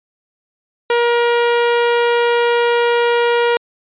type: tone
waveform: sawtooth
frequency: 474.7 Hz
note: A#4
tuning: 31 cents sharp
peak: -8 dBFS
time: 0.9-3.57 s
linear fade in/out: 2 ms
effects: resampled to 8000 Hz